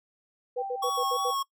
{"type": "tone bursts", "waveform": "sine", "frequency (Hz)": 493.9, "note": "B4", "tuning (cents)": 0, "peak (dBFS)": -28, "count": 6, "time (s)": [0.56, 1.31], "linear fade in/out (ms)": 10, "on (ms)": 65, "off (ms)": 72}
{"type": "tone with tremolo", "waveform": "sine", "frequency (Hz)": 784, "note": "G5", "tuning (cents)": 0, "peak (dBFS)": -30, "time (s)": [0.57, 1.35], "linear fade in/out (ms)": 20, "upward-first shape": "sine", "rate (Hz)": 4.7, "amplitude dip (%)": 45}
{"type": "tone with vibrato", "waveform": "square", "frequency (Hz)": 1109, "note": "C#6", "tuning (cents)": 0, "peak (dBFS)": -28, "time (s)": [0.82, 1.43], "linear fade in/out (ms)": 10, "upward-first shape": "sine", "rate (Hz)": 3, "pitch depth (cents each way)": 23}
{"effects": ["noise-tail reverb RT60 0.1 s tail -21 dB re dry"]}